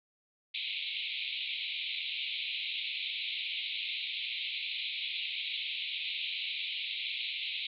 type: band-pass noise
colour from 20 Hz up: white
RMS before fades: -37 dBFS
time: 0.54-7.67 s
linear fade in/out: 5 ms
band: 2200 to 4000 Hz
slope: 96 dB/octave
effects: none